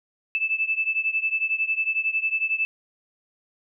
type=beating tone pair; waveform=sine; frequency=2626 / 2637 Hz; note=E7 / E7; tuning=-7 / 0 cents; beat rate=11 Hz; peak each=-24 / -26 dBFS; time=0.35-2.65 s; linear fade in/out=0 ms; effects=none